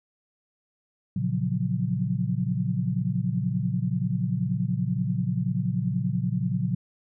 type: chord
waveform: sine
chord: Gb major seventh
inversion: first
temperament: equal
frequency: 116.54 / 138.59 / 174.61 / 185 Hz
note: Bb2 / Db3 / F3 / Gb3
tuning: 0 / 0 / 0 / 0 cents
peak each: -29 dBFS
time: 1.16-6.75 s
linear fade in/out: 5 ms
effects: none